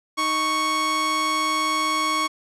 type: tone pair together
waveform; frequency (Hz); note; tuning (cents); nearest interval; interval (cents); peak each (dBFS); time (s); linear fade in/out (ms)
sawtooth; 311.1 / 1108.7; D#4 / C#6; 0 / 0; octave + minor seventh; 2200; -26 / -17; 0.17-2.28; 20
effects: low-pass 9000 Hz 12 dB/octave